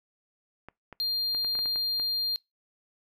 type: clicks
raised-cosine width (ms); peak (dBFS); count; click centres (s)
0.5; -28; 9; 0.686 / 0.927 / 1.348 / 1.447 / 1.553 / 1.59 / 1.658 / 1.759 / 1.998
type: tone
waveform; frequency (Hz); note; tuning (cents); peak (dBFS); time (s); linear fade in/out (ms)
triangle; 4200; C8; +6; -25; 1-2.36; 0
effects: noise-tail reverb RT60 0.2 s tail -24 dB re dry